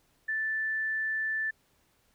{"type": "tone", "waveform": "sine", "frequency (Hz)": 1760, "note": "A6", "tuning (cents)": 0, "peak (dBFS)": -28, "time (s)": [0.28, 1.51], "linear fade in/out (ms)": 10, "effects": ["pink hiss -69 dBFS RMS until 2.14 s"]}